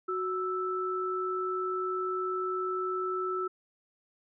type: tone pair together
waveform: sine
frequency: 370 / 1318.5 Hz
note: F#4 / E6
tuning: 0 / 0 cents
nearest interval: octave + minor seventh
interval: 2200 cents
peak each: -32 / -32 dBFS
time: 0.08-3.48 s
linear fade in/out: 10 ms
effects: none